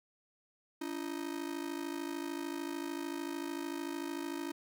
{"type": "ring-modulated tone", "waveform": "45% pulse", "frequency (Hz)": 312, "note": "D#4", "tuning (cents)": 5, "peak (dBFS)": -34, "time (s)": [0.81, 4.52], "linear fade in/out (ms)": 5, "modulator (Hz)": 26.7, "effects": []}